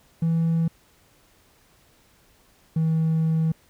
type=tone pair in turn; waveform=triangle; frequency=164.81 / 160.67 Hz; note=E3 / E3; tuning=0 / -44 cents; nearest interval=unison; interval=44 cents; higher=first; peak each=-16 dBFS; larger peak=neither; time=0.22-0.68 / 2.76-3.52 s; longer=second; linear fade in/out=5 ms; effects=tanh soft clip ceiling -14 dBFS + pink hiss -59 dBFS RMS until 3.69 s